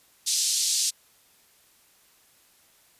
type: band-pass noise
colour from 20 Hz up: pink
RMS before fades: -25 dBFS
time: 0.26-0.91 s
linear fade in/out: 20 ms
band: 4300 to 9200 Hz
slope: 24 dB/octave
effects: white hiss -60 dBFS RMS until 2.99 s + resampled to 32000 Hz